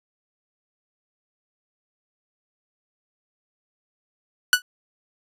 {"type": "tone with exponential decay", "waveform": "sawtooth", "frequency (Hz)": 1480, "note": "F#6", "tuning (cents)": 0, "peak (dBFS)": -5, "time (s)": [4.53, 4.62], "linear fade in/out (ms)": 1, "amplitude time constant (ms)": 18, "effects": ["resampled to 32000 Hz"]}